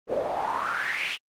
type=noise with band-pass filter sweep; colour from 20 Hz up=pink; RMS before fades=-28 dBFS; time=0.07-1.18 s; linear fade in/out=50 ms; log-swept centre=460 to 3000 Hz; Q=6.1; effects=Opus 24 kbps